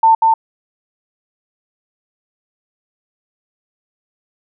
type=tone with echo; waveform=sine; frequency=897 Hz; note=A5; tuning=33 cents sharp; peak=-6 dBFS; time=0.03-0.15 s; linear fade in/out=5 ms; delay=190 ms; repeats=1; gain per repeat=-2 dB; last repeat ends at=0.34 s; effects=none